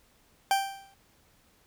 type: tone with exponential decay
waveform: 40% pulse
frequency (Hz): 784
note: G5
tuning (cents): 0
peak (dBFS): -19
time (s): 0.51-0.94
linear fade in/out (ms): 1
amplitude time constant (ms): 93
effects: pink hiss -64 dBFS RMS until 1.66 s